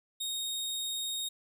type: tone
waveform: sawtooth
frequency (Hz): 3726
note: A#7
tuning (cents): -2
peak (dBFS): -30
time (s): 0.2-1.29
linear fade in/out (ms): 10
effects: none